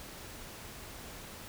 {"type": "silence", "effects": ["pink hiss -47 dBFS RMS until 1.48 s"]}